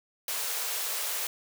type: high-pass noise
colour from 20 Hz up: white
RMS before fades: -32 dBFS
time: 0.28-1.27 s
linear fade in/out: 2 ms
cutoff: 420 Hz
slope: 48 dB/octave
effects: none